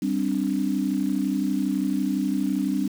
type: chord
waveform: sine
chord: G suspended fourth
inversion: none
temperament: equal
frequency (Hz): 196 / 261.6 / 293.7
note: G3 / C4 / D4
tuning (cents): 0 / 0 / 0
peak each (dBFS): -26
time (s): 0.02-2.88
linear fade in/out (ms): 5
effects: 7-bit